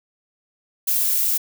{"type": "noise", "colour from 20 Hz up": "violet", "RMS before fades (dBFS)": -20, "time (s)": [0.87, 1.38], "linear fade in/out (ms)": 10, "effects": []}